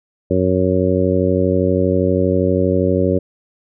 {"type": "harmonic tone", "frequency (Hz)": 92.5, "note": "F#2", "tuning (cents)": 0, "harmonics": [1, 2, 3, 4, 5, 6], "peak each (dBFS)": [-20, -20, -20, -20, -20, -20], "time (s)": [0.3, 3.19], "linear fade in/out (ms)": 10, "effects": []}